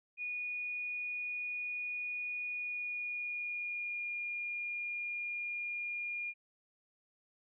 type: tone with pitch glide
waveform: sine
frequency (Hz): 2457 to 2420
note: D#7 to D#7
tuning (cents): -22 to -49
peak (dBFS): -36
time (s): 0.17-6.34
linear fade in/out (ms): 50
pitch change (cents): -27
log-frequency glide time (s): 2.51-4.1
effects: none